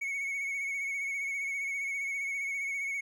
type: tone with vibrato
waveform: triangle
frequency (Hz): 2217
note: C#7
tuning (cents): 0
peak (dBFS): -30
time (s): 0.01-3.01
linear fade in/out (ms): 10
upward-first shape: sine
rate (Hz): 15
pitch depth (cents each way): 36
effects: none